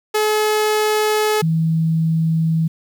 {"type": "tone pair in turn", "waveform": ["sawtooth", "sine"], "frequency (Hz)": [427.1, 161.93], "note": ["G#4", "E3"], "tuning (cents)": [48, -31], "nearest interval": "octave + perfect fourth", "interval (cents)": 1679, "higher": "first", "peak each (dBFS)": [-11, -14], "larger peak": "first", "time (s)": [[0.14, 1.42], [1.42, 2.68]], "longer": "first", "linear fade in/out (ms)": 10, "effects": ["8-bit"]}